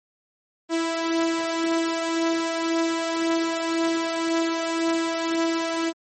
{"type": "beating tone pair", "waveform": "sawtooth", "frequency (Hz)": [329.6, 331.5], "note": ["E4", "E4"], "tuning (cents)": [0, 10], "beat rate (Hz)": 1.9, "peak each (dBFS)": [-19, -25], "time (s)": [0.69, 5.93], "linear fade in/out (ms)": 50, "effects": ["MP3 32 kbps"]}